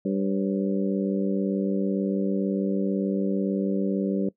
harmonic tone with a mistuned harmonic, 98 Hz, G2, in tune, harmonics 2 / 3 / 4 / 5 / 6, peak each -25 / -29 / -31 / -33 / -35 dBFS, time 0.05-4.29 s, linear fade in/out 5 ms, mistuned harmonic 6, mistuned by -95 cents, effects noise-tail reverb RT60 0.1 s tail -20 dB re dry

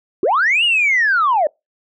sine linear two-way sweep, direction up then down, 318.8 to 2921 to 563 Hz, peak -11 dBFS, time 0.23-1.47 s, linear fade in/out 2 ms, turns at 0.64 s, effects noise-tail reverb RT60 0.2 s tail -26 dB re dry + tanh soft clip ceiling -8 dBFS

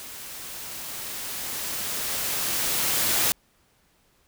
white noise with level ramp, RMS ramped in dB -40 to -22 dBFS, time 0-3.32 s, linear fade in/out 0 ms, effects pink hiss -64 dBFS RMS until 4.27 s

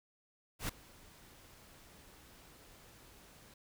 pink noise with ADSR envelope, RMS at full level -36 dBFS, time 0.59-3.54 s, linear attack 100 ms, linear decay 5 ms, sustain -23 dB, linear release 4 ms, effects none

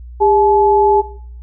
sine tone pair together, 404 / 857.5 Hz, G#4 / A5, -48 / -45 cents, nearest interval octave + minor second, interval 1303 cents, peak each -11 dBFS, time 0.2-1.02 s, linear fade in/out 20 ms, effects noise-tail reverb RT60 0.6 s tail -19 dB re dry + added 60 Hz sine -30 dBFS peak until 1.42 s

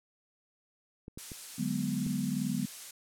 clicks, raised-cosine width 3 ms, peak -30 dBFS, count 4, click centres 1.081 / 1.175 / 1.318 / 2.065 s
blue noise, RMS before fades -41 dBFS, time 1.18-2.91 s, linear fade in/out 5 ms
sine chord, G# half-diminished seventh, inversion second, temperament equal, 146.83 / 185 / 207.7 / 246.9 Hz, D3 / F#3 / G#3 / B3, 0 / 0 / 0 / 0 cents, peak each -37 / -35 / -35 / -34 dBFS, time 1.58-2.66 s, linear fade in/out 10 ms
effects low-pass 10000 Hz 12 dB/octave

